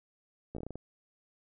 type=slowing click train; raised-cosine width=2 ms; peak=-27 dBFS; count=8; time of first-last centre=0.55-0.756 s; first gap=15 ms; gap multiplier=1.22; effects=none